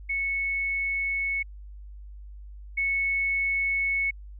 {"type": "tone pair in turn", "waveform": "sine", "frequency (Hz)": [2206, 2206], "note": ["C#7", "C#7"], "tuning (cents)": [-9, -9], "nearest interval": "unison", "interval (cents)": 0, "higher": "neither", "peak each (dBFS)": [-25, -23], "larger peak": "second", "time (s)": [[0.09, 1.43], [2.77, 4.11]], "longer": "neither", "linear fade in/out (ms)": 10, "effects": ["added 50 Hz sine -40 dBFS peak until 4.39 s"]}